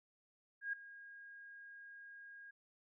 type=tone with ADSR envelope; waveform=sine; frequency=1630 Hz; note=G#6; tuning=33 cents flat; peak=-35 dBFS; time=0.61-2.51 s; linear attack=120 ms; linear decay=5 ms; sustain=-17 dB; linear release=8 ms; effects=none